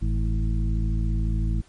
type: harmonic tone with a mistuned harmonic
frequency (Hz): 54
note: A1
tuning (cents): -32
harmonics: 1 / 2 / 3 / 4 / 6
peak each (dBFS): -22 / -28 / -32 / -34 / -38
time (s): 0.01-1.62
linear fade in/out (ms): 20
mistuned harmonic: 1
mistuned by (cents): -130
effects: pink hiss -57 dBFS RMS until 1.68 s + MP3 48 kbps